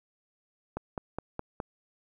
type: click train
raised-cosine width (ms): 1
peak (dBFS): -19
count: 5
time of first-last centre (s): 0.77-1.602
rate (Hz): 4.81
effects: 10-bit